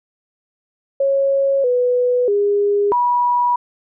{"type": "tone with pitch steps", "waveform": "sine", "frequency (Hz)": [549, 494.2, 407.6, 972], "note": ["C#5", "B4", "G#4", "B5"], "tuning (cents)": [-17, 1, -32, -28], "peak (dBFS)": -13, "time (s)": [1, 3.56], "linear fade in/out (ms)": 5, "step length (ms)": 640, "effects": []}